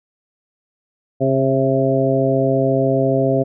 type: harmonic tone with a mistuned harmonic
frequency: 134.3 Hz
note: C3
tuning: 46 cents sharp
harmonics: 1 / 2 / 3 / 4 / 5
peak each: -20 / -20 / -20 / -20 / -20 dBFS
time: 1.2-3.44 s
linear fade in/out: 20 ms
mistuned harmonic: 5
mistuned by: -20 cents
effects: none